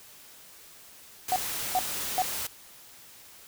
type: noise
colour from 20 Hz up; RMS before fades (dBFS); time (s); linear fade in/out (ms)
white; -33; 1.28-2.47; 5
type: tone bursts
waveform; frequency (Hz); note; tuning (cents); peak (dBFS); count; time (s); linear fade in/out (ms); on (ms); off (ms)
sine; 740; F#5; 0; -22; 3; 1.32-2.22; 0; 40; 390
effects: white hiss -51 dBFS RMS until 3.47 s